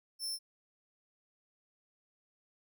sawtooth tone, 5350 Hz, E8, 25 cents sharp, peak -33 dBFS, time 0.19-0.39 s, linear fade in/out 50 ms, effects none

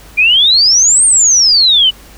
sine exponential two-way sweep, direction up then down, 2349 to 8870 to 2920 Hz, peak -5 dBFS, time 0.17-1.91 s, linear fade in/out 20 ms, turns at 1.05 s, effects added 50 Hz sine -38 dBFS peak until 2.17 s + pink hiss -39 dBFS RMS until 2.17 s

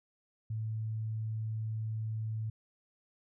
sine tone, 110 Hz, A2, in tune, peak -33 dBFS, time 0.5-2.5 s, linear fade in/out 5 ms, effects none

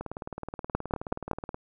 two click trains, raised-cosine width 1 ms, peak -11 / -21 dBFS, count 4 / 30, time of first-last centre 0.75-1.313 / 0.01-1.544 s, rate 5.33 / 18.9 Hz, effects none

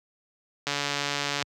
click train, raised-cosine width 0.2 ms, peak -10 dBFS, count 109, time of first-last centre 0.67-1.425 s, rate 143 Hz, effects high-pass 80 Hz 12 dB/octave

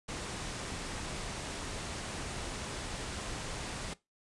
pink low-pass noise, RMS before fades -40 dBFS, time 0.08-3.94 s, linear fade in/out 10 ms, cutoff 9900 Hz, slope 48 dB/octave, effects noise-tail reverb RT60 0.2 s tail -19 dB re dry + resampled to 24000 Hz

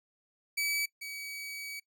sawtooth tone pair in turn, 2291 / 2273 Hz, D7 / C#7, -44 / +43 cents, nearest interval unison, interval 13 cents, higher first, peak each -26 / -36 dBFS, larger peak first, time 0.57-0.86 / 1.01-1.8 s, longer second, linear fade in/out 10 ms, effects noise-tail reverb RT60 0.1 s tail -19 dB re dry

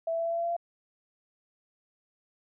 sine tone with pitch steps, 659.3 / 663.1 / 667 / 670.8 / 674.7 / 678.6 / 682.6 / 686.5 Hz, E5 / E5 / E5 / E5 / E5 / F5 / F5 / F5, 0 / +10 / +20 / +30 / +40 / -50 / -40 / -30 cents, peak -27 dBFS, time 0.07-0.566 s, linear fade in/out 5 ms, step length 62 ms, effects none

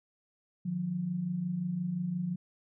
sine tone pair together, 153.57 / 179.3 Hz, D#3 / F3, -22 / +46 cents, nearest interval minor third, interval 268 cents, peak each -38 / -31 dBFS, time 0.65-2.36 s, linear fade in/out 10 ms, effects none

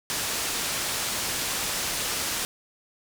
white low-pass noise, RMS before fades -29 dBFS, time 0.1-2.45 s, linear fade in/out 0 ms, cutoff 9200 Hz, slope 12 dB/octave, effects none

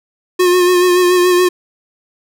square tone with vibrato, 359.3 Hz, F4, 49 cents sharp, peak -9 dBFS, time 0.39-1.49 s, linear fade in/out 10 ms, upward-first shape sine, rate 7 Hz, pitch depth 31 cents each way, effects none

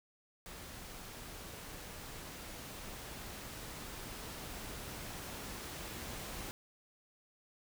pink noise with level ramp, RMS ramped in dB -49 to -44 dBFS, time 0.46-6.51 s, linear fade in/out 0 ms, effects none

